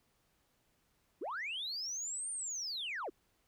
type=linear two-way sweep; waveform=sine; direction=up then down; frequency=262.4 to 9060 to 262.4 Hz; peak=-36 dBFS; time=1.21-3.1 s; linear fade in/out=10 ms; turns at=2.31 s; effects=tanh soft clip ceiling -34 dBFS + pink hiss -75 dBFS RMS until 3.47 s